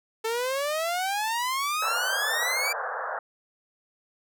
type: exponential sweep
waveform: sawtooth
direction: up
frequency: 440 to 2363 Hz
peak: -22 dBFS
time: 0.24-2.73 s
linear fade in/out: 10 ms
type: band-pass noise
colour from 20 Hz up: white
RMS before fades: -32 dBFS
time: 1.82-3.19 s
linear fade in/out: 5 ms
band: 460 to 1700 Hz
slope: 96 dB/octave
effects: none